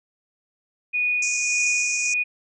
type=tone with tremolo; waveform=sine; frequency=2466 Hz; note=D#7; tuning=16 cents flat; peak=-19 dBFS; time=0.93-2.24 s; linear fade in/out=20 ms; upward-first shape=sine; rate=1.7 Hz; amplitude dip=40%
type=band-pass noise; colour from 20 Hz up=pink; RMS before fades=-28 dBFS; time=1.22-2.14 s; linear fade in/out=5 ms; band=5500 to 7500 Hz; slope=96 dB/octave
effects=none